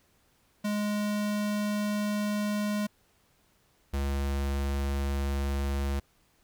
square tone pair in turn, 208.1 / 69.45 Hz, G#3 / C#2, +4 / +4 cents, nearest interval octave + perfect fifth, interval 1900 cents, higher first, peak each -28 dBFS, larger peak neither, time 0.64-2.87 / 3.93-6 s, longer first, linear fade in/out 10 ms, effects pink hiss -67 dBFS RMS until 6.43 s

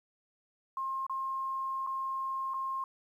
sine tone with dropouts, 1066 Hz, C6, 32 cents sharp, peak -32 dBFS, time 0.77-2.84 s, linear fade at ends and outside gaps 2 ms, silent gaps 1.066-1.096 / 1.866-1.871 / 2.537-2.541 s, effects 11-bit

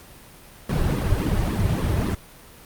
brown noise with flanger, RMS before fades -22 dBFS, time 0.69-2.15 s, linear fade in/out 5 ms, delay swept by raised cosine 1.3 to 4.3 ms, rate 3.6 Hz, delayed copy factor -1, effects pink hiss -46 dBFS RMS until 2.65 s + Opus 48 kbps

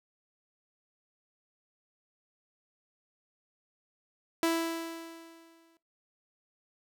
sawtooth tone with exponential decay, 330.6 Hz, E4, 5 cents sharp, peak -20 dBFS, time 4.43-5.77 s, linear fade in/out 1 ms, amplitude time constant 290 ms, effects noise-tail reverb RT60 0.2 s tail -18 dB re dry

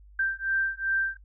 sine beating tone pair, 1569 / 1571.6 Hz, G6 / G6, +1 / +4 cents, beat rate 2.6 Hz, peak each -28 / -28 dBFS, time 0.19-1.17 s, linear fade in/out 5 ms, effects noise-tail reverb RT60 0.1 s tail -25 dB re dry + added 50 Hz sine -49 dBFS peak until 1.24 s

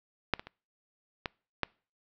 clicks, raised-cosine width 0.3 ms, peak -9 / -24 / -27 / -16 / -11 dBFS, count 5, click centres 0.337 / 0.395 / 0.47 / 1.258 / 1.633 s, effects noise-tail reverb RT60 0.4 s tail -26 dB re dry + low-pass 5000 Hz 12 dB/octave

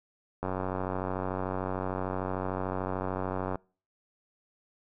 click train, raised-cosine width 1 ms, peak -18 dBFS, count 293, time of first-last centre 0.43-3.556 s, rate 93.4 Hz, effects noise-tail reverb RT60 0.4 s tail -26 dB re dry

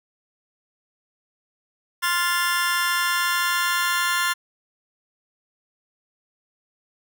sawtooth chord, F major, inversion second, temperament just, 1047.7 / 1396.9 / 1746.1 Hz, C6 / F6 / A6, +2 / 0 / -14 cents, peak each -21 dBFS, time 2.02-4.34 s, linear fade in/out 20 ms, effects none

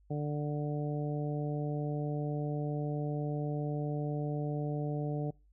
harmonic tone, 147.8 Hz, D3, 11 cents sharp, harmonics 1 / 2 / 3 / 4 / 5, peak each -33 / -39 / -40 / -43 / -45 dBFS, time 0.1-5.31 s, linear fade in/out 10 ms, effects noise-tail reverb RT60 0.3 s tail -25 dB re dry + added 50 Hz sine -61 dBFS peak until 5.52 s

